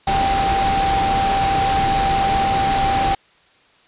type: tone in noise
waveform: sine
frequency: 784 Hz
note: G5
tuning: in tune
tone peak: -16 dBFS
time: 0.07-3.15 s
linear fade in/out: 5 ms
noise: pink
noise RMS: -22 dBFS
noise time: 0.07-3.15 s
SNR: +3 dB
effects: white hiss -54 dBFS RMS until 3.87 s + resampled to 8000 Hz